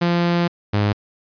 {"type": "tone pair in turn", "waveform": "sawtooth", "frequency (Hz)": [172.7, 103.41], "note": ["F3", "G#2"], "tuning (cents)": [-19, -7], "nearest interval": "major sixth", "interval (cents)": 888, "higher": "first", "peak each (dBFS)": -12, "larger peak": "neither", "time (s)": [[0.01, 0.48], [0.73, 0.93]], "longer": "first", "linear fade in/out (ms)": 10, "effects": ["resampled to 11025 Hz"]}